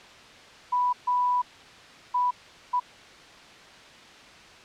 sine tone bursts at uneven times, 987.8 Hz, B5, in tune, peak -21 dBFS, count 4, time 0.72-0.93 / 1.07-1.42 / 2.14-2.31 / 2.73-2.8 s, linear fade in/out 10 ms, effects white hiss -48 dBFS RMS until 4.64 s + low-pass 4000 Hz 12 dB/octave

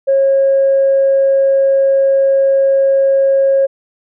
sine tone, 544 Hz, C#5, 33 cents flat, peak -7 dBFS, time 0.07-3.67 s, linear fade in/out 20 ms, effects tanh soft clip ceiling -4 dBFS

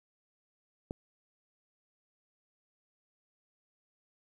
click, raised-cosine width 2 ms, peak -23 dBFS, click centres 0.909 s, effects 10-bit

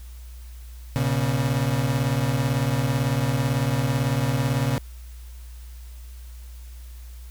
35% pulse beating tone pair, 120 / 138 Hz, B2 / C#3, -49 / -7 cents, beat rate 18 Hz, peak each -22 dBFS, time 0.96-4.78 s, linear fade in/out 0 ms, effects added 60 Hz sine -37 dBFS peak until 7.3 s + white hiss -53 dBFS RMS until 7.3 s

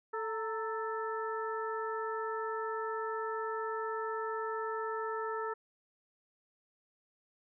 harmonic tone with a mistuned harmonic, 440 Hz, A4, in tune, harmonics 1 / 2 / 3 / 4, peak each -37 / -40 / -39 / -45 dBFS, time 0.13-5.54 s, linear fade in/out 10 ms, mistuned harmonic 2, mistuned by +69 cents, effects none

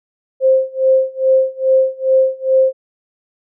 sine tone with tremolo, 526 Hz, C5, 9 cents sharp, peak -7 dBFS, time 0.4-2.73 s, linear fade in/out 50 ms, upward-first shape sine, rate 2.4 Hz, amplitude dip 95%, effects none

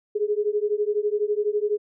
sine beating tone pair, 411.7 / 423.7 Hz, G#4 / G#4, -15 / +35 cents, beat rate 12 Hz, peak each -24 dBFS, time 0.15-1.78 s, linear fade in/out 10 ms, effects none

